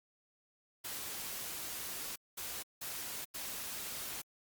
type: noise bursts at uneven times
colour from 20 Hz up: white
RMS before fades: -42 dBFS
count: 4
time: 0.84-2.16 / 2.37-2.63 / 2.81-3.25 / 3.34-4.22 s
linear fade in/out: 10 ms
effects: Opus 48 kbps